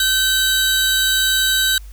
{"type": "tone pair together", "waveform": "sawtooth", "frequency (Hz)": [1537, 3873], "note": ["G6", "B7"], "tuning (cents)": [-35, -35], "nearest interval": "octave + major third", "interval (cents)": 1600, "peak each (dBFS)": -14, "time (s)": [0, 1.78], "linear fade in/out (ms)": 2, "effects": ["added 50 Hz sine -33 dBFS peak until 1.92 s", "white hiss -51 dBFS RMS until 1.92 s"]}